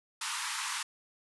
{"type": "band-pass noise", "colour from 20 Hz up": "pink", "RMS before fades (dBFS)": -36, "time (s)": [0.21, 0.83], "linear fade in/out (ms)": 5, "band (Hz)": [880, 11000], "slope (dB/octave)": 96, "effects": []}